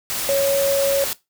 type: tone in noise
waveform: sine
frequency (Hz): 554.4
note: C#5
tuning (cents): 0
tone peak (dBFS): -16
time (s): 0.29-1.04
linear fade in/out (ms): 0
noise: white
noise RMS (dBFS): -25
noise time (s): 0.1-1.13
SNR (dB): +6
effects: noise-tail reverb RT60 0.2 s tail -18 dB re dry